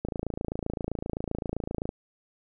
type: click train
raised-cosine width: 2 ms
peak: -17 dBFS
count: 52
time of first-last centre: 0.05-1.891 s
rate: 27.7 Hz
effects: none